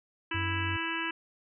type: harmonic tone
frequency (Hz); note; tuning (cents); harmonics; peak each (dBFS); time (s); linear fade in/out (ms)
329.6; E4; 0; 1 / 3 / 4 / 5 / 6 / 7 / 8 / 9; -38 / -38 / -42 / -36 / -42 / -42 / -37 / -40; 0.31-1.11; 5
type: tone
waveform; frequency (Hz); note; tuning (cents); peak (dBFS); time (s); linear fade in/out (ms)
triangle; 94.1; F#2; +30; -30; 0.34-0.77; 10
effects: none